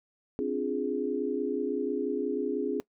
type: chord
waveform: sine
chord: D half-diminished seventh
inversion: third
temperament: equal with one note detuned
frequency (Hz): 263.4 / 293.7 / 349.2 / 415.3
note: C4 / D4 / F4 / Ab4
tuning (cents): +12 / 0 / 0 / 0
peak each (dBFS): -33 / -34 / -35 / -31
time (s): 0.39-2.8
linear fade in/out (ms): 0
effects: noise-tail reverb RT60 0.1 s tail -21 dB re dry